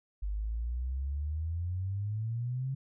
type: exponential sweep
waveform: sine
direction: up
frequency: 49 to 136.3 Hz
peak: -31 dBFS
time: 0.22-2.75 s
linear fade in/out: 10 ms
effects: none